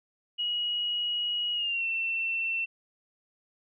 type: tone with pitch glide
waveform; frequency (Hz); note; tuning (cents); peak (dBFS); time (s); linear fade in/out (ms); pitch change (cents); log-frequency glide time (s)
sine; 2902 to 2692; F#7 to E7; -34 to +36; -27; 0.38-2.66; 20; -130; 1.54-1.86
effects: none